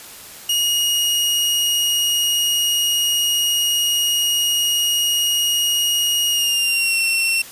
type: tone with pitch glide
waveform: sawtooth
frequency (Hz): 2875 to 2714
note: F7 to E7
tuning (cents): +50 to +50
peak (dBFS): -13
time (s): 0.49-7.42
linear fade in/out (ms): 5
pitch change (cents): -100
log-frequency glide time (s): 6.3-6.99
effects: white hiss -38 dBFS RMS until 7.51 s + resampled to 32000 Hz